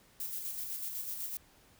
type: noise with tremolo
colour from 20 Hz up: violet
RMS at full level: -38 dBFS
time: 0.2-1.37 s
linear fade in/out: 2 ms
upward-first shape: square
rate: 8 Hz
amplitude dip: 35%
effects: pink hiss -63 dBFS RMS until 1.79 s